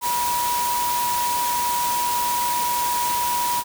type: tone in noise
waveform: sine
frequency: 968 Hz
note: B5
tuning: 35 cents flat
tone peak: -21 dBFS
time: 0.01-3.64 s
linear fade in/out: 50 ms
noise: white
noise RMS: -27 dBFS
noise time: 0.01-3.64 s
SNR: +3 dB
effects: none